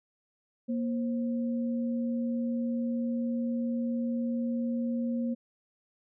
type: tone pair together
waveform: sine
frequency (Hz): 236.1 / 529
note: A#3 / C5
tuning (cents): +22 / +19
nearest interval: octave + major second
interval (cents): 1397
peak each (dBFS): -28 / -39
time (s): 0.68-5.35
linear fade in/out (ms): 20
effects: none